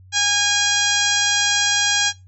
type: harmonic tone with a mistuned harmonic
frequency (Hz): 818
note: G#5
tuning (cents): -26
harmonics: 1 / 2 / 3 / 4 / 5 / 6 / 7 / 8 / 9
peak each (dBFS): -28 / -22 / -25 / -22 / -26 / -27 / -23 / -25 / -27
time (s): 0.12-2.13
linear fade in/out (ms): 50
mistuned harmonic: 9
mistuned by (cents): +40
effects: noise-tail reverb RT60 0.2 s tail -18 dB re dry + added 93 Hz sine -43 dBFS peak until 2.27 s